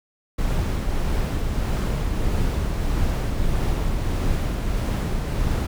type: noise with tremolo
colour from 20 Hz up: brown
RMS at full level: -21 dBFS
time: 0.38-5.67 s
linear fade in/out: 10 ms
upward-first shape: triangle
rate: 1.6 Hz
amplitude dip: 30%
effects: none